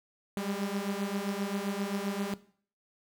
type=beating tone pair; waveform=sawtooth; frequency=196 / 203.6 Hz; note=G3 / G#3; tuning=0 / -34 cents; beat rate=7.6 Hz; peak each=-31 dBFS; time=0.37-2.34 s; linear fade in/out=0 ms; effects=noise-tail reverb RT60 0.5 s tail -17 dB re dry

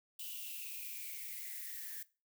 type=noise with high-pass filter sweep; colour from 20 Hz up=violet; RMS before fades=-45 dBFS; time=0.19-2.03 s; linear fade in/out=5 ms; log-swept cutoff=3000 to 1700 Hz; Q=9.9; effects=noise-tail reverb RT60 0.3 s tail -19 dB re dry

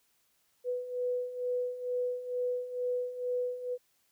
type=beating tone pair; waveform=sine; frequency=493.9 / 496.1 Hz; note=B4 / B4; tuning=0 / +8 cents; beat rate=2.2 Hz; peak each=-37 / -32 dBFS; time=0.64-3.78 s; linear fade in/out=50 ms; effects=white hiss -72 dBFS RMS until 4.11 s

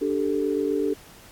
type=chord; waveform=sine; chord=D suspended fourth; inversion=none; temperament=equal; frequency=293.7 / 392 / 440 Hz; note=D4 / G4 / A4; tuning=0 / 0 / 0 cents; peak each=-26 dBFS; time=0.01-0.94 s; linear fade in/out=10 ms; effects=pink hiss -49 dBFS RMS until 1.31 s + AAC 64 kbps

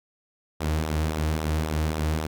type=tone with flanger; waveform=sawtooth; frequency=77.78 Hz; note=D#2; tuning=in tune; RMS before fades=-26 dBFS; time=0.6-2.27 s; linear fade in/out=10 ms; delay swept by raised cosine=0.42 to 5.22 ms; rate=3.7 Hz; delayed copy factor=-0.5; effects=none

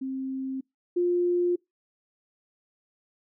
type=tone pair in turn; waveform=sine; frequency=264.8 / 352.6 Hz; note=C4 / F4; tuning=+21 / +17 cents; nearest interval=perfect fourth; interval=496 cents; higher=second; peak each=-29 / -21 dBFS; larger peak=second; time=0.01-0.61 / 0.96-1.56 s; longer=neither; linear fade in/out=10 ms; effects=noise-tail reverb RT60 0.2 s tail -26 dB re dry

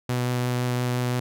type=tone with vibrato; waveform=sawtooth; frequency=123.8 Hz; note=B2; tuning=5 cents sharp; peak=-19 dBFS; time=0.09-1.2 s; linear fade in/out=5 ms; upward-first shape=triangle; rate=5.8 Hz; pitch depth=10 cents each way; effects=none

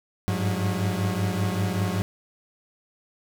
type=tone cluster; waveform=40% pulse; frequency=98.9 / 104.1 / 180.9 Hz; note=G2 / G#2 / F#3; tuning=+16 / +5 / -39 cents; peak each=-27 dBFS; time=0.28-2.02 s; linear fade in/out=0 ms; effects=none

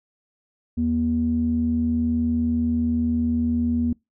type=tone with low-pass filter; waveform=square; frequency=79.8 Hz; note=D#2; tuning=44 cents sharp; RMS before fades=-22 dBFS; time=0.77-3.93 s; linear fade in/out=5 ms; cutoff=240 Hz; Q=8.2; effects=noise-tail reverb RT60 0.2 s tail -25 dB re dry

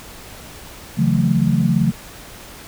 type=chord; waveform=sine; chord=F# minor seventh; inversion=second; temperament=equal with one note detuned; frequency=138.59 / 164.81 / 182.34 / 220 Hz; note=C#3 / E3 / F#3 / A3; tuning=0 / 0 / -25 / 0 cents; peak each=-19 dBFS; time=0.97-1.92 s; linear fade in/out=20 ms; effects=pink hiss -38 dBFS RMS until 2.67 s

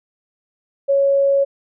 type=tone; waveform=sine; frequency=554.4 Hz; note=C#5; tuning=in tune; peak=-12 dBFS; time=0.88-1.45 s; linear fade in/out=20 ms; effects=none

